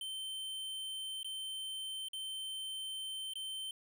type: tone with dropouts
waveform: square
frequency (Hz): 3100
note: G7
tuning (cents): -20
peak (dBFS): -40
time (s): 0.01-3.71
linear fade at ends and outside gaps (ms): 2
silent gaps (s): 1.231-1.245 / 2.085-2.132 / 3.336-3.355
effects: none